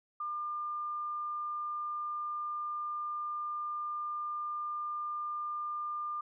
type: tone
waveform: sine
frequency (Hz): 1200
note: D6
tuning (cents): +37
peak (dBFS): -34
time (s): 0.2-6.21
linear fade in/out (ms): 5
effects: none